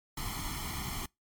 pink noise with comb filter, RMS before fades -37 dBFS, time 0.17-1.06 s, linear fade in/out 5 ms, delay 0.94 ms, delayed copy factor +0.9, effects noise-tail reverb RT60 0.2 s tail -26 dB re dry + MP3 96 kbps

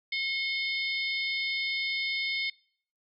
harmonic tone with a mistuned harmonic, 723 Hz, F#5, 40 cents flat, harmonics 3 / 4 / 5 / 6 / 7, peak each -30 / -39 / -36 / -39 / -40 dBFS, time 0.12-2.5 s, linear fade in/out 5 ms, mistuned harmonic 4, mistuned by +120 cents, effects noise-tail reverb RT60 0.6 s tail -25 dB re dry

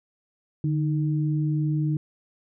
sine tone pair together, 149.51 / 311.9 Hz, D3 / D#4, +31 / +4 cents, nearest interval octave + minor second, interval 1273 cents, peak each -22 / -29 dBFS, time 0.64-1.97 s, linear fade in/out 2 ms, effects none

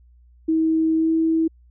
sine tone with pitch glide, 320.6 to 323.8 Hz, E4 to E4, -48 to -31 cents, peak -16 dBFS, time 0.48-1.48 s, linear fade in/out 10 ms, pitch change +17 cents, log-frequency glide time 0.97-1.1 s, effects added 60 Hz sine -49 dBFS peak until 1.7 s

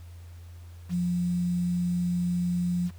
sine tone with quantisation, 176.5 Hz, F3, 19 cents sharp, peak -24 dBFS, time 0.89-2.91 s, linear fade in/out 50 ms, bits 8, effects added 86 Hz sine -42 dBFS peak until 2.98 s + pink hiss -59 dBFS RMS until 2.98 s

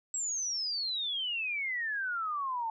sine exponential sweep, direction down, 7760 to 880 Hz, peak -31 dBFS, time 0.14-2.7 s, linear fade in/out 2 ms, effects none

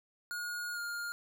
square tone with pitch glide, 1438 to 1411.7 Hz, F#6 to F6, -50 to +18 cents, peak -37 dBFS, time 0.31-1.12 s, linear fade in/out 0 ms, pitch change -32 cents, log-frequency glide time 0.74-0.79 s, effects none

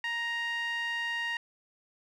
sawtooth tone with band-pass filter, 935 Hz, A#5, 5 cents sharp, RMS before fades -33 dBFS, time 0.04-1.37 s, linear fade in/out 2 ms, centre 2200 Hz, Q 8, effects none

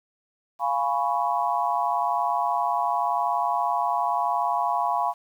sine chord, C# dominant seventh, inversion first, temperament equal, 698.5 / 830.6 / 987.8 / 1108.7 Hz, E#5 / G#5 / B5 / C#6, 0 / 0 / 0 / 0 cents, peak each -27 / -27 / -26 / -29 dBFS, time 0.59-5.14 s, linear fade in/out 50 ms, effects 9-bit

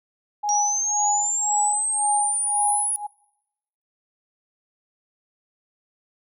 sine tone with tremolo, 830.6 Hz, G#5, in tune, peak -19 dBFS, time 0.43-3.07 s, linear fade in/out 10 ms, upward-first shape sine, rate 1.9 Hz, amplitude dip 95%
sine linear sweep, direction up, 5710 to 10400 Hz, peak -21 dBFS, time 0.49-2.96 s, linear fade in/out 0 ms
effects noise-tail reverb RT60 0.9 s tail -26 dB re dry

